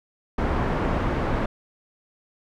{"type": "low-pass noise", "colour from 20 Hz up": "pink", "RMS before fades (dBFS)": -24, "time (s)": [0.38, 1.46], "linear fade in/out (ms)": 5, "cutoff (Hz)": 1300, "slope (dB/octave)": 12, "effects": []}